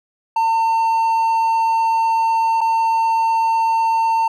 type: tone with dropouts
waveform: triangle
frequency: 904 Hz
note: A5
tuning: 47 cents sharp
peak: -12 dBFS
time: 0.36-4.28 s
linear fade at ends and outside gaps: 5 ms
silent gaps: 2.608-2.612 s
effects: none